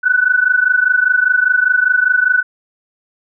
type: tone pair together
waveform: sine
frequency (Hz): 1480 / 1505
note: F#6 / F#6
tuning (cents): 0 / +29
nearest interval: unison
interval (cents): 29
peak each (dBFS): -13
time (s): 0.03-2.43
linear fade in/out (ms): 20
effects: none